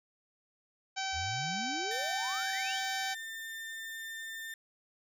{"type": "harmonic tone", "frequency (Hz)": 770, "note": "G5", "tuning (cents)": -31, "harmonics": [1, 2, 3, 4, 5, 6, 7, 8, 9], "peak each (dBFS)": [-37, -40, -42, -43, -44, -45, -45, -46, -47], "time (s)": [0.96, 3.15], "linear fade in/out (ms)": 20}
{"type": "exponential sweep", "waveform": "sine", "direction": "up", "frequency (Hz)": [71, 3520], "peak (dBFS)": -39, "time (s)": [1.12, 2.81], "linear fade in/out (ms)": 50}
{"type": "tone", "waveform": "35% pulse", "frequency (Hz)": 1798, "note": "A6", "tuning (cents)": 37, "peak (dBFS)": -38, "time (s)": [1.91, 4.54], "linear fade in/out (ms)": 2}
{"effects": []}